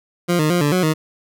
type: tone with pitch steps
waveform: 20% pulse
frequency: 174.9 / 153.6 / 176.1 / 146 / 183.3 / 156.6 Hz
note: F3 / D#3 / F3 / D3 / F#3 / D#3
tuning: +3 / -22 / +15 / -10 / -16 / +11 cents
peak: -10 dBFS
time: 0.28-0.94 s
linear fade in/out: 20 ms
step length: 110 ms
effects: none